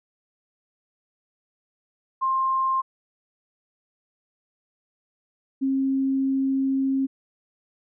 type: tone pair in turn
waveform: sine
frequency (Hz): 1057 / 268.6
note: C6 / C4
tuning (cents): +17 / +46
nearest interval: 2 octaves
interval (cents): 2371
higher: first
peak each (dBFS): -20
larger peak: neither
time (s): 2.21-2.82 / 5.61-7.07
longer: second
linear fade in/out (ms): 20
effects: none

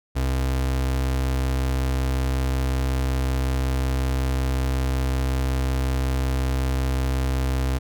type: tone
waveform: 35% pulse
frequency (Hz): 65.41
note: C2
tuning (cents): 0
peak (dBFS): -19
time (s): 0.15-7.79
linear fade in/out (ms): 20
effects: none

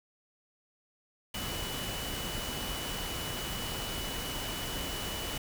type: tone in noise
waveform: sine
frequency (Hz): 2960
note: F#7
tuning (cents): 0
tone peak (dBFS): -41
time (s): 1.34-5.38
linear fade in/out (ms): 5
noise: pink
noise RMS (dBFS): -37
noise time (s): 1.34-5.38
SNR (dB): -7
effects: none

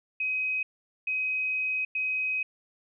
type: tone bursts at uneven times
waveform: sine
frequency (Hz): 2526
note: D#7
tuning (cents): +26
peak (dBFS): -26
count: 3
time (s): 0.2-0.63 / 1.07-1.85 / 1.95-2.43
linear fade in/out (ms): 5
effects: none

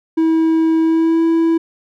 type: tone with pitch glide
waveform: triangle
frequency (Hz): 323.2 to 329.2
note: E4 to E4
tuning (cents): -34 to -2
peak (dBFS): -9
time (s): 0.17-1.58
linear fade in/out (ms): 10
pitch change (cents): +32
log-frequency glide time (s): 0.81-1.23
effects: none

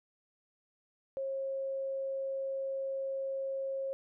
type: tone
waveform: sine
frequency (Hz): 540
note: C#5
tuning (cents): -45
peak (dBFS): -33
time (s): 1.17-3.93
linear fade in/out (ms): 0
effects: none

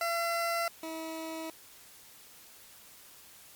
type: tone pair in turn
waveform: 20% pulse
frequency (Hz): 678 / 322.2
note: E5 / E4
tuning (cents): +49 / -39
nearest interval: octave + minor second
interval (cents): 1288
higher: first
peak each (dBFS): -24 / -32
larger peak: first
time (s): 0.01-0.68 / 0.83-1.5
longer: neither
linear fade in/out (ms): 2
effects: white hiss -54 dBFS RMS until 3.55 s + MP3 96 kbps

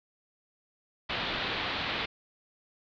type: low-pass noise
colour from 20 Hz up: white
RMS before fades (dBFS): -33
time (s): 1.09-2.06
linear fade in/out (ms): 10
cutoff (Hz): 4000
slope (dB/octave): 48
effects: none

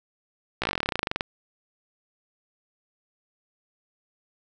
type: slowing click train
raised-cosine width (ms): 0.3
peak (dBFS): -9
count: 21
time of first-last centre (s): 0.62-1.209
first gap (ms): 16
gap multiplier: 1.06
effects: none

